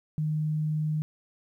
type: tone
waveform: sine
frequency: 153.8 Hz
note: D#3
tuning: 20 cents flat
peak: -25 dBFS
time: 0.18-1.02 s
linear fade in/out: 0 ms
effects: 11-bit